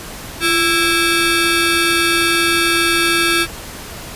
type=ring-modulated tone; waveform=15% pulse; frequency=987.8 Hz; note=B5; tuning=in tune; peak=-3 dBFS; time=0.4-3.47 s; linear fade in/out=50 ms; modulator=647 Hz; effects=pink hiss -31 dBFS RMS until 4.15 s + resampled to 32000 Hz